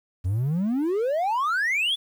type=exponential sweep; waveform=triangle; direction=up; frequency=86 to 3520 Hz; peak=-19 dBFS; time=0.24-1.96 s; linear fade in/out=20 ms; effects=tanh soft clip ceiling -15 dBFS + 9-bit